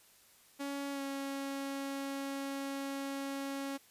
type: tone with pitch glide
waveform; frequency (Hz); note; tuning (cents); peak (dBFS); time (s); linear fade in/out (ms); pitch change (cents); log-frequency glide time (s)
sawtooth; 280 to 275.3; C#4 to C#4; +18 to -12; -33; 0.59-3.78; 20; -30; 0.92-1.01
effects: white hiss -63 dBFS RMS until 3.9 s + resampled to 32000 Hz